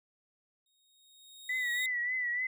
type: tone with exponential growth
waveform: sawtooth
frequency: 3738 Hz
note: A#7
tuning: 4 cents sharp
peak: -31 dBFS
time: 0.66-1.86 s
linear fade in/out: 2 ms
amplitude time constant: 260 ms
type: tone with vibrato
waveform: sine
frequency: 1975 Hz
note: B6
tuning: in tune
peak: -30 dBFS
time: 1.49-2.47 s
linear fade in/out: 5 ms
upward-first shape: triangle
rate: 3.4 Hz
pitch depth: 67 cents each way
effects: none